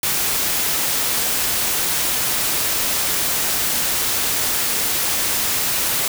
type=noise; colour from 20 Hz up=white; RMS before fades=-20 dBFS; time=0.03-6.08 s; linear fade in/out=2 ms; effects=none